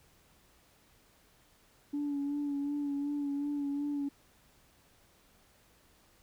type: tone with vibrato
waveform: sine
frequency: 286.3 Hz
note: D4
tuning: 44 cents flat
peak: -30 dBFS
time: 1.93-4.09 s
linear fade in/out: 10 ms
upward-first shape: sine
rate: 2.7 Hz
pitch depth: 30 cents each way
effects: tanh soft clip ceiling -28 dBFS + pink hiss -65 dBFS RMS until 6.22 s